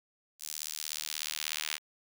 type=tone with high-pass filter sweep; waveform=sawtooth; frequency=76.6 Hz; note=D#2; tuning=27 cents flat; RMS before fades=-38 dBFS; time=0.39-1.79 s; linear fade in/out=50 ms; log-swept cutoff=6600 to 2500 Hz; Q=1; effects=none